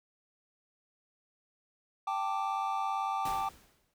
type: chord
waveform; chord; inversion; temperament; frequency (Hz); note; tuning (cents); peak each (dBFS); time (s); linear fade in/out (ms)
triangle; G suspended second; none; just; 784 / 882 / 1176; G5 / A5 / D6; 0 / +4 / +2; -32 / -34 / -33; 2.07-3.49; 5
type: noise with exponential decay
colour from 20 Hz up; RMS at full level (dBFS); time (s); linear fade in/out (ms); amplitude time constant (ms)
pink; -40; 3.25-3.94; 5; 150
effects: none